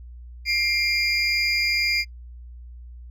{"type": "tone cluster", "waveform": "triangle", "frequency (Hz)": [2111, 2369, 4873], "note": ["C7", "D7", "D#8"], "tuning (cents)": [15, 14, -37], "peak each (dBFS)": -23, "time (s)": [0.45, 2.05], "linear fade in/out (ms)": 50, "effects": ["noise-tail reverb RT60 0.1 s tail -25 dB re dry", "added 60 Hz sine -38 dBFS peak until 3.1 s"]}